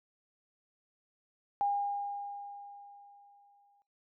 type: tone with exponential decay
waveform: sine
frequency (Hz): 809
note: G#5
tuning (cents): -46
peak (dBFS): -26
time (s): 1.61-3.82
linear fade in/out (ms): 0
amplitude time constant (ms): 480
effects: noise-tail reverb RT60 0.3 s tail -22 dB re dry